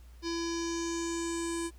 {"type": "tone with low-pass filter sweep", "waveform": "square", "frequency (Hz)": 335.9, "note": "E4", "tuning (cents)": 33, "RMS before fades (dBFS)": -34, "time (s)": [0.22, 1.71], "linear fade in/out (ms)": 50, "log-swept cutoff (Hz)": [5100, 8900], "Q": 5, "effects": ["added 60 Hz sine -49 dBFS peak until 1.78 s", "pink hiss -64 dBFS RMS until 1.78 s"]}